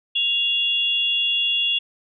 sine tone pair together, 2794 / 3370 Hz, F7 / G#7, 0 / +25 cents, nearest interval minor third, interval 325 cents, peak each -21 / -21 dBFS, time 0.15-1.79 s, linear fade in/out 10 ms, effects none

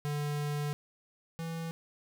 square tone pair in turn, 146.83 / 164.81 Hz, D3 / E3, 0 / 0 cents, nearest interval major second, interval 200 cents, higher second, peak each -32 / -36 dBFS, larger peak first, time 0.05-0.73 / 1.39-1.71 s, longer first, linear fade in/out 0 ms, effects none

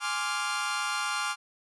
sawtooth chord, D half-diminished seventh, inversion second, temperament equal, 830.6 / 1046.5 / 1174.7 / 1396.9 Hz, Ab5 / C6 / D6 / F6, 0 / 0 / 0 / 0 cents, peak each -33 / -33 / -30 / -28 dBFS, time 0-1.36 s, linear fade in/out 50 ms, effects resampled to 24000 Hz

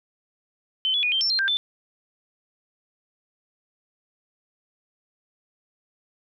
sine tone with pitch steps, 3066 / 3400 / 2461 / 3144 / 5390 / 4179 / 1581 / 3529 Hz, G7 / G#7 / D#7 / G7 / E8 / C8 / G6 / A7, -39 / +40 / -20 / +4 / +38 / -3 / +14 / +4 cents, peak -20 dBFS, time 0.85-1.57 s, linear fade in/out 0 ms, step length 90 ms, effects none

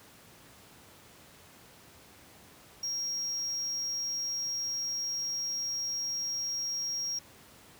triangle tone, 5600 Hz, F8, 4 cents sharp, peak -30 dBFS, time 2.83-7.19 s, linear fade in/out 5 ms, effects pink hiss -55 dBFS RMS until 7.79 s + high-pass 80 Hz 12 dB/octave

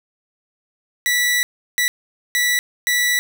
sawtooth tone bursts at uneven times, 1958 Hz, B6, 15 cents flat, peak -12 dBFS, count 4, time 1.06-1.43 / 1.78-1.88 / 2.35-2.59 / 2.87-3.19 s, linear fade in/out 0 ms, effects none

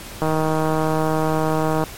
click train, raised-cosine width 1 ms, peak -7 dBFS, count 255, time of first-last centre 0.22-1.838 s, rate 157 Hz, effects pink hiss -36 dBFS RMS until 1.97 s + MP3 64 kbps

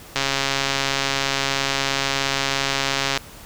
click train, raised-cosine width 0.2 ms, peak -3 dBFS, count 414, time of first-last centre 0.16-3.175 s, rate 137 Hz, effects pink hiss -42 dBFS RMS until 3.45 s

